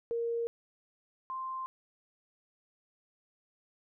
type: tone pair in turn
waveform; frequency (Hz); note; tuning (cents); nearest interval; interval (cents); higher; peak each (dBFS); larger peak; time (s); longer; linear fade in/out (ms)
sine; 466.2 / 1046.6; A#4 / C6; 0 / 0; octave + major second; 1400; second; -30 / -35; first; 0.11-0.47 / 1.3-1.66; neither; 0
effects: none